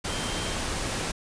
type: tone in noise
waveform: sine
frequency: 3145 Hz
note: G7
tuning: 5 cents sharp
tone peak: -38 dBFS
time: 0.09-0.55 s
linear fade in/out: 10 ms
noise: pink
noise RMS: -30 dBFS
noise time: 0.04-1.12 s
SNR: -11 dB
effects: resampled to 22050 Hz